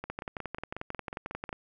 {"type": "two click trains", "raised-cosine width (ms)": 0.5, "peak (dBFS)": [-20, -22], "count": [17, 9], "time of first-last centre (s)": [[0.1, 1.529], [0.04, 1.492]], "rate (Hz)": [11.2, 5.51], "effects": []}